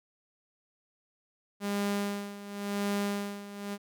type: tone with tremolo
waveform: sawtooth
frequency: 202.3 Hz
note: G#3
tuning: 45 cents flat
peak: -24 dBFS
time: 1.6-3.78 s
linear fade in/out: 50 ms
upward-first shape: sine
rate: 0.93 Hz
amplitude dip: 80%
effects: none